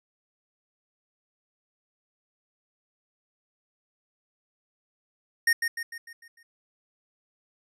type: tone with echo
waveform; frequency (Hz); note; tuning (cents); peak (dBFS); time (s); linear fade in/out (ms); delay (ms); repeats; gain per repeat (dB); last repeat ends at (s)
square; 1850; A#6; -14; -19; 5.47-5.53; 5; 150; 6; -6; 6.43
effects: resampled to 32000 Hz